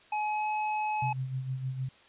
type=tone with pitch glide; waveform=square; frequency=847 to 852.9 Hz; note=G#5 to G#5; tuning=+34 to +46 cents; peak=-29 dBFS; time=0.12-1.13 s; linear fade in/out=5 ms; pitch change=+12 cents; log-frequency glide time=0.25-0.48 s
type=tone with tremolo; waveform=sine; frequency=130.81 Hz; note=C3; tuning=in tune; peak=-29 dBFS; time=1.02-1.89 s; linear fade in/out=5 ms; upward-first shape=sine; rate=6.5 Hz; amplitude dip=55%
effects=white hiss -58 dBFS RMS until 2.08 s + resampled to 8000 Hz